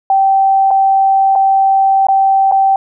sine tone with dropouts, 777 Hz, G5, 16 cents flat, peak -7 dBFS, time 0.1-2.76 s, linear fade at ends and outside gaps 2 ms, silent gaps 0.707-0.711 / 1.354-1.358 / 2.069-2.085 / 2.514-2.521 s, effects none

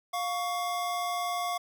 square tone pair together, 705.6 / 1120 Hz, F5 / C#6, +18 / +18 cents, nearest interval minor sixth, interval 800 cents, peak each -32 / -34 dBFS, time 0.13-1.58 s, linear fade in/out 10 ms, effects none

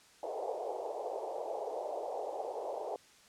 pink band-pass noise, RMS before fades -39 dBFS, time 0.23-2.96 s, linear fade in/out 2 ms, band 420 to 840 Hz, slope 48 dB/octave, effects white hiss -61 dBFS RMS until 3.28 s + low-pass 8000 Hz 12 dB/octave

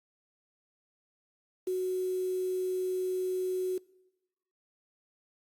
sine tone with quantisation, 370 Hz, F#4, in tune, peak -28 dBFS, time 1.67-3.78 s, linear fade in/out 5 ms, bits 8, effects noise-tail reverb RT60 1.0 s tail -23 dB re dry + Opus 48 kbps

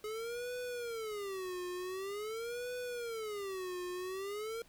square tone with vibrato, 421.4 Hz, G#4, 25 cents sharp, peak -39 dBFS, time 0.04-4.62 s, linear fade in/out 2 ms, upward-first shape sine, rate 0.46 Hz, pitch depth 280 cents each way, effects pink hiss -64 dBFS RMS until 4.68 s

